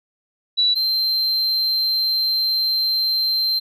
sine / triangle tone pair in turn, 3939 / 4131 Hz, B7 / C8, -5 / -23 cents, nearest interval minor second, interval 82 cents, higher second, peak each -14 / -16 dBFS, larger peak first, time 0.57-0.75 / 0.75-3.6 s, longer second, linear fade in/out 20 ms, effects none

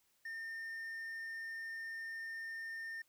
triangle tone, 1814 Hz, A#6, 48 cents flat, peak -40 dBFS, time 0.25-3.02 s, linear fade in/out 5 ms, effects white hiss -75 dBFS RMS until 3.08 s

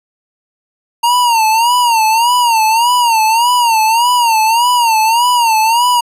square tone with vibrato, 927 Hz, A#5, 10 cents flat, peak -9 dBFS, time 1.03-6.01 s, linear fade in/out 10 ms, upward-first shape sine, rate 1.7 Hz, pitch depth 110 cents each way, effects resampled to 32000 Hz

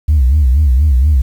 sine tone with vibrato, 69.1 Hz, C#2, 5 cents flat, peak -5 dBFS, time 0.08-1.22 s, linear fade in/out 10 ms, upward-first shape sine, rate 4.2 Hz, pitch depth 200 cents each way, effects tanh soft clip ceiling -4 dBFS + 7-bit

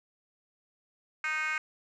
sine tone with frequency modulation, 1863 Hz, A#6, 2 cents flat, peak -26 dBFS, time 1.24-1.58 s, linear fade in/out 2 ms, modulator 311 Hz, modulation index 2, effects tanh soft clip ceiling -28 dBFS

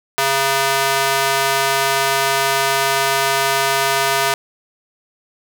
square tone with high-pass filter, 136.5 Hz, C#3, 26 cents flat, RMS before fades -17 dBFS, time 0.18-4.34 s, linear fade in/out 0 ms, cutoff 780 Hz, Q 0.85, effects none

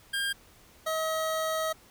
25% pulse tone pair in turn, 1606 / 637.3 Hz, G6 / D#5, +41 / +41 cents, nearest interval octave + major third, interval 1600 cents, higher first, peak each -24 dBFS, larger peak neither, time 0.13-0.33 / 0.86-1.73 s, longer second, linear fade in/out 10 ms, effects pink hiss -57 dBFS RMS until 1.9 s

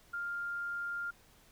sine tone, 1400 Hz, F6, 4 cents sharp, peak -35 dBFS, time 0.13-1.11 s, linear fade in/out 10 ms, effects pink hiss -63 dBFS RMS until 1.51 s

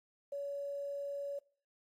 sine tone with quantisation, 565 Hz, C#5, 33 cents sharp, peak -37 dBFS, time 0.32-1.39 s, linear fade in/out 5 ms, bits 11, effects noise-tail reverb RT60 0.5 s tail -24 dB re dry + AAC 64 kbps

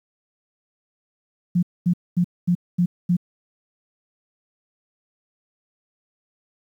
sine tone bursts, 176.2 Hz, F3, 16 cents sharp, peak -15 dBFS, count 6, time 1.55-3.168 s, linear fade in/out 10 ms, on 78 ms, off 230 ms, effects 9-bit

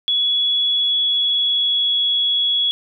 sine tone with pitch glide, 3380 to 3359 Hz, G#7 to G#7, +30 to +19 cents, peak -15 dBFS, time 0.08-2.71 s, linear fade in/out 0 ms, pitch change -11 cents, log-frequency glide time 0.69-2.01 s, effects none

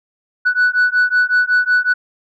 sine beating tone pair, 1480 / 1485.4 Hz, F#6 / F#6, 0 / +6 cents, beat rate 5.4 Hz, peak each -13 dBFS, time 0.45-1.94 s, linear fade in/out 20 ms, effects tanh soft clip ceiling -8 dBFS

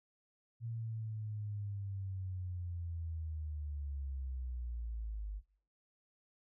sine linear sweep, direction down, 116.4 to 49.44 Hz, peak -38 dBFS, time 0.6-5.42 s, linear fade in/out 50 ms, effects noise-tail reverb RT60 0.6 s tail -24 dB re dry

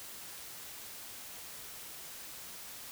silence, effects white hiss -47 dBFS RMS until 2.91 s

